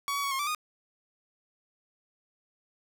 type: tone with pitch steps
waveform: sawtooth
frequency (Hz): 1125 / 1132 / 1117 / 1073 / 1165 / 1232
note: C#6 / C#6 / C#6 / C6 / D6 / D#6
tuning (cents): +25 / +36 / +13 / +43 / -14 / -17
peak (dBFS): -25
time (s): 0.08-0.548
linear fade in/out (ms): 0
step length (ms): 78
effects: none